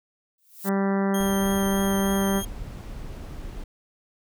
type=noise with exponential growth; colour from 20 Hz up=violet; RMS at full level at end=-31 dBFS; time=0.38-0.69 s; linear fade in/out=2 ms; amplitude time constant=66 ms
type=harmonic tone; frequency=196 Hz; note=G3; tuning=in tune; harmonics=1 / 2 / 3 / 4 / 5 / 6 / 7 / 8 / 9 / 10; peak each=-22 / -28 / -32 / -34 / -36 / -38 / -39 / -40 / -41 / -42 dBFS; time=0.64-2.43 s; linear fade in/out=50 ms
type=tone with vibrato; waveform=10% pulse; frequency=3205 Hz; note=G7; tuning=38 cents sharp; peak=-25 dBFS; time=1.14-2.45 s; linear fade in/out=5 ms; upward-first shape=triangle; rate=3.3 Hz; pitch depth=18 cents each way
type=noise; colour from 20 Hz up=brown; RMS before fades=-36 dBFS; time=1.2-3.64 s; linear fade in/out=5 ms
effects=none